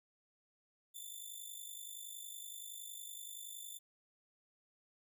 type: tone with amplitude modulation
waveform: 5% pulse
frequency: 3535 Hz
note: A7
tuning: 7 cents sharp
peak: -36 dBFS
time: 0.94-3.79 s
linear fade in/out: 20 ms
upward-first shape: sine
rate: 50.7 Hz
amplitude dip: 60%
effects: none